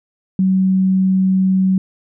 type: tone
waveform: sine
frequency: 188.8 Hz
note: F#3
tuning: 35 cents sharp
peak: -11 dBFS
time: 0.39-1.78 s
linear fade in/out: 2 ms
effects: none